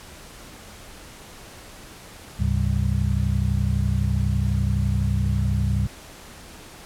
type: tone cluster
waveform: sine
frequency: 71.6 / 103.5 / 135.5 / 194.7 Hz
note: D2 / G#2 / C#3 / G3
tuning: -43 / -5 / -39 / -12 cents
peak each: -23 / -23 / -27 / -28 dBFS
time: 2.39-5.87 s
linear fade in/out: 10 ms
effects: pink hiss -43 dBFS RMS until 6.85 s + low-pass 12000 Hz 12 dB/octave